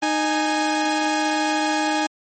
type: tone pair together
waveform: sawtooth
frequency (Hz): 308.4 / 830.6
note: D#4 / G#5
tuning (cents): -15 / 0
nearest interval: octave + perfect fourth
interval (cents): 1715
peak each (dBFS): -18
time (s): 0.02-2.07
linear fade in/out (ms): 10
effects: MP3 32 kbps